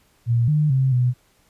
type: tone with pitch steps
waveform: sine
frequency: 117.8 / 151.2 / 132.5 / 124.4 Hz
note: A#2 / D#3 / C3 / B2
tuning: +19 / -49 / +22 / +13 cents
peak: -15 dBFS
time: 0.26-1.14 s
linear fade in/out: 50 ms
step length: 220 ms
effects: pink hiss -60 dBFS RMS until 1.49 s + resampled to 32000 Hz